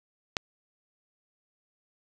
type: click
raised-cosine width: 0.2 ms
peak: -9 dBFS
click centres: 0.368 s
effects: none